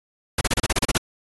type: noise bursts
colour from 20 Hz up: pink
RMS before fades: -20 dBFS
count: 10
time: 0.38-0.978 s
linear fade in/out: 5 ms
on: 31 ms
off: 32 ms
effects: AAC 32 kbps